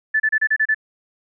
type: tone bursts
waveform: sine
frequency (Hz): 1747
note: A6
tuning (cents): -13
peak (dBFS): -14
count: 7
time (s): 0.14-0.746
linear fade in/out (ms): 10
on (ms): 60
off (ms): 31
effects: none